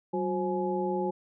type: tone cluster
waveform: sine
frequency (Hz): 189.3 / 363 / 529 / 844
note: F#3 / F#4 / C5 / G#5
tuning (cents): +40 / -33 / +19 / +28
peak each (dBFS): -33 / -30 / -35 / -33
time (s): 0.13-1.11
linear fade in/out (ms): 10
effects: none